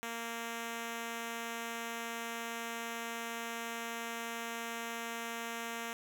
5% pulse tone, 231.4 Hz, A#3, 13 cents flat, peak -27 dBFS, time 0.03-5.93 s, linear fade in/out 0 ms, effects none

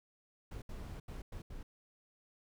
brown noise bursts at uneven times, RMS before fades -45 dBFS, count 5, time 0.51-0.62 / 0.69-1 / 1.08-1.22 / 1.32-1.42 / 1.5-1.63 s, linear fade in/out 5 ms, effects none

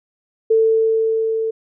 sine tone with level ramp, 445.7 Hz, A4, 22 cents sharp, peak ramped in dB -10 to -18 dBFS, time 0.5-1.51 s, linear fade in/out 10 ms, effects none

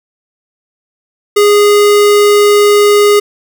square tone, 412.5 Hz, G#4, 12 cents flat, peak -5 dBFS, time 1.36-3.2 s, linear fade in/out 10 ms, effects none

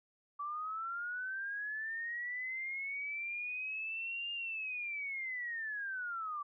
sine linear two-way sweep, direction up then down, 1149 to 2820 to 1149 Hz, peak -37 dBFS, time 0.39-6.43 s, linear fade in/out 10 ms, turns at 4.32 s, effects none

